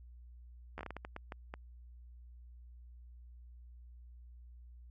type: slowing click train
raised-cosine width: 0.5 ms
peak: -27 dBFS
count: 11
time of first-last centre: 0.78-1.539 s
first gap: 12 ms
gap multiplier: 1.38
effects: added 60 Hz sine -51 dBFS peak until 4.9 s + MP3 64 kbps